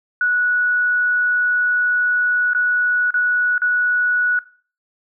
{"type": "tone with dropouts", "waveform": "sine", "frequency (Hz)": 1469, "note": "F#6", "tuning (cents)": -13, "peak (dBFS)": -14, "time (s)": [0.21, 4.39], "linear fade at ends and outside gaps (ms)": 2, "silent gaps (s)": [[2.534, 2.548], [3.106, 3.141], [3.58, 3.618]], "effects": ["noise-tail reverb RT60 0.4 s tail -18 dB re dry"]}